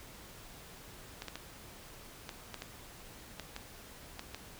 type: clicks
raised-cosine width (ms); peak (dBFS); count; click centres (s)
0.2; -23; 10; 1.221 / 1.283 / 1.356 / 2.292 / 2.543 / 2.621 / 3.397 / 3.564 / 4.194 / 4.346
effects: pink hiss -52 dBFS RMS until 4.59 s